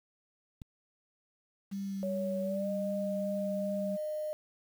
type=click; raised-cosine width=5 ms; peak=-32 dBFS; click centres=0.618 s
type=tone with vibrato; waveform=sine; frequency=196 Hz; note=G3; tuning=in tune; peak=-34 dBFS; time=1.71-3.97 s; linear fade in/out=20 ms; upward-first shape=sine; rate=2.6 Hz; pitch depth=11 cents each way
type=tone with pitch glide; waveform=sine; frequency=560 to 610.7 Hz; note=C#5 to D#5; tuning=+18 to -32 cents; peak=-33 dBFS; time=2.03-4.33 s; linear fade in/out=0 ms; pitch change=+150 cents; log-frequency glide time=2.42-2.7 s
effects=9-bit